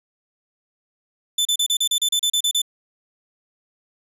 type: tone bursts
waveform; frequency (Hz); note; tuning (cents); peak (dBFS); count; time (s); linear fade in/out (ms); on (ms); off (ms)
sawtooth; 3520; A7; 0; -14; 12; 1.38-2.618; 5; 72; 34
effects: resampled to 32000 Hz